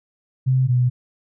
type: tone pair in turn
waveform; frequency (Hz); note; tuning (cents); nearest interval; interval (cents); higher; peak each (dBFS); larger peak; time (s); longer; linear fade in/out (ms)
sine; 130 / 124.45; C3 / B2; -11 / +14; minor second; 75; first; -14; neither; 0.46-0.68 / 0.68-0.9; neither; 20
effects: none